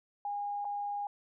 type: tone with dropouts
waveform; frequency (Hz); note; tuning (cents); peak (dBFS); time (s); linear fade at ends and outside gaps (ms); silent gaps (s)
sine; 816; G#5; -31; -33; 0.25-1.07; 2; 0.646-0.651
effects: none